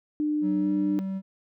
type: tone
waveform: sine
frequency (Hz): 300.3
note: D4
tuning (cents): +39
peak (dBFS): -23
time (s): 0.2-0.99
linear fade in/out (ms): 0
type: tone with pitch glide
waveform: triangle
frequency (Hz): 188.2 to 192.15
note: F#3 to G3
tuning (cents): +30 to -34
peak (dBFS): -26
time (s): 0.41-1.22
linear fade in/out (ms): 50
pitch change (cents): +36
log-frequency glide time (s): 0.59-0.7
effects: none